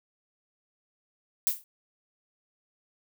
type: noise with exponential decay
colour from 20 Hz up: violet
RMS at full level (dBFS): -21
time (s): 1.47-1.64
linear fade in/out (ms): 0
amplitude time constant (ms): 36
effects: none